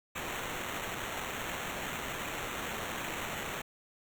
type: noise with sample-and-hold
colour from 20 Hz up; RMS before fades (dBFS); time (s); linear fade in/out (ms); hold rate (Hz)
violet; -38; 0.15-3.62; 10; 4900
effects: none